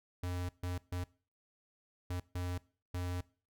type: tone bursts at uneven times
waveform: square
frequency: 89.3 Hz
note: F2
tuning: 39 cents sharp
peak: -36 dBFS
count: 6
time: 0.23-0.49 / 0.63-0.78 / 0.92-1.04 / 2.1-2.2 / 2.35-2.58 / 2.94-3.21 s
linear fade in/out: 5 ms
effects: noise-tail reverb RT60 0.4 s tail -21 dB re dry